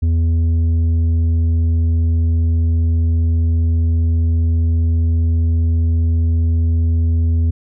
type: tone with tanh clipping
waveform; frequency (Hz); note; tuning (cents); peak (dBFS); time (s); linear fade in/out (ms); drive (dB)
sine; 82.5; E2; +2; -13; 0.02-7.51; 10; 6
effects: none